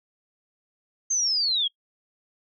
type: linear sweep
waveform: sine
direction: down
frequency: 6400 to 3203 Hz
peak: -21 dBFS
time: 1.1-1.68 s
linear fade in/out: 10 ms
effects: noise-tail reverb RT60 0.1 s tail -26 dB re dry